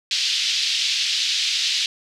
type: band-pass noise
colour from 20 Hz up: pink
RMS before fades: -22 dBFS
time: 0.11-1.86 s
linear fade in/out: 2 ms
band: 3000 to 5100 Hz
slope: 24 dB/octave
effects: none